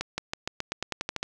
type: accelerating click train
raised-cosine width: 0.2 ms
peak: -12 dBFS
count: 12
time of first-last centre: 0.01-1.23 s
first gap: 170 ms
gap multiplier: 0.91
effects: none